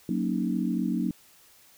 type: chord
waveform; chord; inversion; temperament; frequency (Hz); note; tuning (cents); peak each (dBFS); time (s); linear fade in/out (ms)
sine; D# minor seventh; first; equal; 185 / 233.1 / 277.2 / 311.1; F#3 / A#3 / C#4 / D#4; 0 / 0 / 0 / 0; -29 / -29 / -32 / -32; 0.09-1.11; 2
effects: white hiss -57 dBFS RMS until 1.77 s